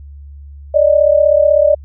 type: tone pair together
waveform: sine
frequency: 576.9 / 613 Hz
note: D5 / D#5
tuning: -31 / -26 cents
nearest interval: minor second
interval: 105 cents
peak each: -10 dBFS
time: 0.74-1.75 s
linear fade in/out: 10 ms
effects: added 71 Hz sine -31 dBFS peak until 1.84 s